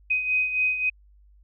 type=beating tone pair; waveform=sine; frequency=2509 / 2512.7 Hz; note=D#7 / D#7; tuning=+14 / +16 cents; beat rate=3.7 Hz; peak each=-22 / -29 dBFS; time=0.1-0.9 s; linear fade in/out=10 ms; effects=added 50 Hz sine -52 dBFS peak until 1.43 s